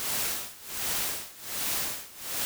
white noise with tremolo, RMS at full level -29 dBFS, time 0-2.45 s, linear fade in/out 0 ms, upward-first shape sine, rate 1.3 Hz, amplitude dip 90%, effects none

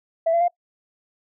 sine tone with pitch steps, 659.3 / 679.4 / 700.1 Hz, E5 / F5 / F5, 0 / -48 / +4 cents, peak -15 dBFS, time 0.26-0.482 s, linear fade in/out 10 ms, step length 74 ms, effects noise-tail reverb RT60 0.1 s tail -23 dB re dry + tanh soft clip ceiling -12 dBFS

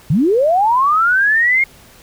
sine linear sweep, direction up, 124.7 to 2161 Hz, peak -10 dBFS, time 0.1-1.64 s, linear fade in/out 5 ms, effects pink hiss -44 dBFS RMS until 2.02 s

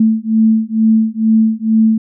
sine beating tone pair, 220 / 222.2 Hz, A3 / A3, 0 / +17 cents, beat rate 2.2 Hz, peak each -12 dBFS, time 0-1.98 s, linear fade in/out 5 ms, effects none

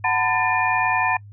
sine tone cluster, 742 / 894 / 1004 / 1778 / 2421 Hz, F#5 / A5 / B5 / A6 / D#7, +5 / +27 / +28 / +18 / -48 cents, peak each -24 dBFS, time 0.04-1.17 s, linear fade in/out 5 ms, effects noise-tail reverb RT60 0.1 s tail -26 dB re dry + added 102 Hz sine -39 dBFS peak until 1.32 s

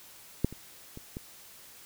clicks, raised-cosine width 3 ms, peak -11 / -29 / -29 / -24 dBFS, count 4, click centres 0.446 / 0.526 / 0.974 / 1.169 s, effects white hiss -52 dBFS RMS until 1.85 s

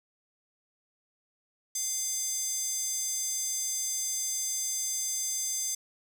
square tone with high-pass filter, 698.5 Hz, F5, in tune, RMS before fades -32 dBFS, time 1.75-5.75 s, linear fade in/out 5 ms, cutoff 6700 Hz, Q 4.5, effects none

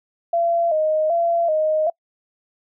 sine tone with vibrato, 650 Hz, E5, 24 cents flat, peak -16 dBFS, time 0.33-1.9 s, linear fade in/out 5 ms, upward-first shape square, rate 1.3 Hz, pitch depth 78 cents each way, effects noise-tail reverb RT60 0.1 s tail -26 dB re dry

